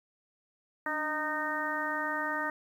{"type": "harmonic tone with a mistuned harmonic", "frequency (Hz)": 307.5, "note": "D#4", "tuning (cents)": -20, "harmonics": [1, 2, 3, 4, 5, 6], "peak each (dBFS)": [-40, -39, -37, -37, -37, -35], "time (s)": [0.86, 2.5], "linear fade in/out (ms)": 2, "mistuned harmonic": 1, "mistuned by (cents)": -68, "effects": ["10-bit"]}